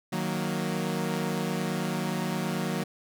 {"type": "chord", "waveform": "sawtooth", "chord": "D# minor", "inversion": "none", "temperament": "equal", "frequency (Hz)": [155.56, 185, 233.1], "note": ["D#3", "F#3", "A#3"], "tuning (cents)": [0, 0, 0], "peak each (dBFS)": [-29, -27, -29], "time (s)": [0.12, 2.84], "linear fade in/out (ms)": 10, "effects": []}